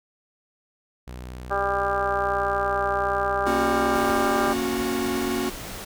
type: tone with vibrato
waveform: sawtooth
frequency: 61.74 Hz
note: B1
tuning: in tune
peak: -31 dBFS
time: 1.07-4.12 s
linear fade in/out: 10 ms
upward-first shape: square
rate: 0.5 Hz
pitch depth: 12 cents each way
type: harmonic tone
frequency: 198.9 Hz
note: G3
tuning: 25 cents sharp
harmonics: 2 / 3 / 4 / 5 / 6 / 7 / 8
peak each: -30 / -28 / -27 / -34 / -27 / -34 / -32 dBFS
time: 1.5-4.54 s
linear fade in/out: 20 ms
type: chord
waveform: 45% pulse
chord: F# major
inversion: first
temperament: equal with one note detuned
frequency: 233.1 / 277.2 / 365.1 Hz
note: A#3 / C#4 / F#4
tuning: 0 / 0 / -23 cents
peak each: -29 / -29 / -27 dBFS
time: 3.46-5.5 s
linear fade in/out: 10 ms
type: noise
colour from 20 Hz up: pink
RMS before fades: -36 dBFS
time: 3.94-5.85 s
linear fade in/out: 10 ms
effects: none